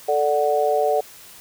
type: chord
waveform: sine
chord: D major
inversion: second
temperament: equal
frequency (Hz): 440 / 587.3 / 740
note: A4 / D5 / F#5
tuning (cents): 0 / 0 / 0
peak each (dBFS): -21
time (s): 0.08-1.01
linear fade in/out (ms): 10
effects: white hiss -44 dBFS RMS until 1.4 s